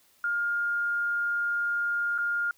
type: tone with dropouts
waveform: sine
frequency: 1412 Hz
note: F6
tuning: 19 cents sharp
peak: -25 dBFS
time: 0.24-2.51 s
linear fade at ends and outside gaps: 2 ms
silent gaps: 2.18-2.185 s
effects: white hiss -63 dBFS RMS until 2.57 s